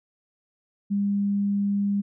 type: tone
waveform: sine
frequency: 201.3 Hz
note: G3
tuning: 46 cents sharp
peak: -21 dBFS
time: 0.9-2.02 s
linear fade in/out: 20 ms
effects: none